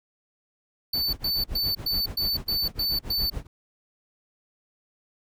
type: tone bursts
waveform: square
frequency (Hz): 4514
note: C#8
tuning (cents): +31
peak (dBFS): -24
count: 8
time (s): 0.93-3.3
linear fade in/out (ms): 5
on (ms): 200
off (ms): 110
type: noise with tremolo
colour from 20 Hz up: brown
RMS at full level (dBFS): -32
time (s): 0.94-3.47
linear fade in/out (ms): 5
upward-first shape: sine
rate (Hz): 7.1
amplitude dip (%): 95
effects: none